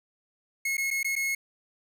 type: tone with dropouts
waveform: 45% pulse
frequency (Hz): 2173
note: C#7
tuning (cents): -35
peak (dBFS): -26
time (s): 0.65-1.35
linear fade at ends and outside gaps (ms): 5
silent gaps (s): 0.77-0.779 / 0.905-0.91 / 1.031-1.045 / 1.155-1.162
effects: none